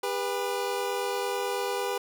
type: tone pair together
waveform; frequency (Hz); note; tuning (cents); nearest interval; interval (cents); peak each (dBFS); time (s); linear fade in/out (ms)
25% pulse; 401.5 / 490.5; G4 / B4; +41 / -12; minor third; 347; -27 / -27; 0.03-1.98; 5
effects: none